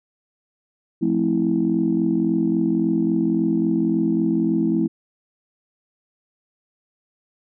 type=chord; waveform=sine; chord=F major seventh; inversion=none; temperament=just; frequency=174.61 / 218.3 / 261.9 / 327.4 Hz; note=F3 / A3 / C4 / E4; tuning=0 / -13 / +2 / -12 cents; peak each=-24 / -22 / -24 / -20 dBFS; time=1.01-4.88 s; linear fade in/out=20 ms; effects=tanh soft clip ceiling -8 dBFS